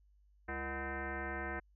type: tone with frequency modulation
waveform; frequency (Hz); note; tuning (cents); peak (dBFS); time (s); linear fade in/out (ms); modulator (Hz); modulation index
sine; 740; F#5; 0; -37; 0.48-1.6; 10; 270; 4.5
effects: added 50 Hz sine -64 dBFS peak until 1.75 s